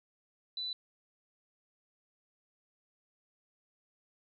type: tone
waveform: sine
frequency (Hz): 3984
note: B7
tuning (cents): +14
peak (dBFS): -35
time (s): 0.57-0.73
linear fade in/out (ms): 2
effects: none